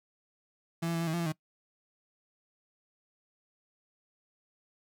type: tone with pitch steps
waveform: 35% pulse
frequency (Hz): 166.7 / 168.2 / 165.9 / 168.1 / 159.4 / 171.8 / 168.6 / 156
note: E3 / E3 / E3 / E3 / D#3 / F3 / E3 / D#3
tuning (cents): +20 / +35 / +11 / +34 / +42 / -28 / +39 / +5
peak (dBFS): -28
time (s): 0.82-1.324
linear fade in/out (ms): 10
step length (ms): 63
effects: noise-tail reverb RT60 0.1 s tail -22 dB re dry